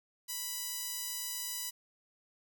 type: tone with high-pass filter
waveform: sawtooth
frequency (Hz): 987.8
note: B5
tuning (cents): 0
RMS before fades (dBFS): -39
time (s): 0.28-1.71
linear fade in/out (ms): 20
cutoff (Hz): 5600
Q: 0.6
effects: 10-bit